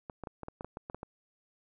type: clicks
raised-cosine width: 1 ms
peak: -26 dBFS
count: 11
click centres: 0.098 / 0.237 / 0.272 / 0.433 / 0.484 / 0.609 / 0.646 / 0.771 / 0.899 / 0.946 / 1.031 s
effects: none